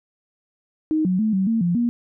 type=tone with pitch steps; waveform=sine; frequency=312.1 / 184.1 / 217.5 / 190.6 / 226.5 / 173.7 / 238.1 Hz; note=D#4 / F#3 / A3 / G3 / A#3 / F3 / A#3; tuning=+5 / -8 / -20 / -48 / -50 / -9 / +37 cents; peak=-17 dBFS; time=0.91-1.89 s; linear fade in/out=0 ms; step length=140 ms; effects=none